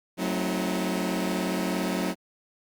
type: chord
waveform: sawtooth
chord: F# diminished seventh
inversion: none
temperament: just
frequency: 185 / 222 / 266.4 / 319.7 Hz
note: F#3 / A3 / C4 / Eb4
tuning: 0 / +16 / +31 / +47 cents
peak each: -25 / -29 / -29 / -28 dBFS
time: 0.17-2.15 s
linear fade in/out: 50 ms
effects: Opus 48 kbps